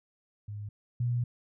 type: tone pair in turn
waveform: sine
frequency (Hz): 103.83 / 120.98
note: G#2 / B2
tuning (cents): 0 / -35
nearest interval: minor third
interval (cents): 265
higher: second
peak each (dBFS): -36 / -26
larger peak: second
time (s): 0.48-0.69 / 1-1.24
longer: second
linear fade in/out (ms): 5
effects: none